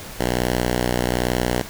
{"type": "tone", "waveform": "5% pulse", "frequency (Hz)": 61.2, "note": "B1", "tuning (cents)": -15, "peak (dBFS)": -8, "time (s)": [0.19, 1.62], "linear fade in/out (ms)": 10, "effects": ["pink hiss -36 dBFS RMS until 1.69 s"]}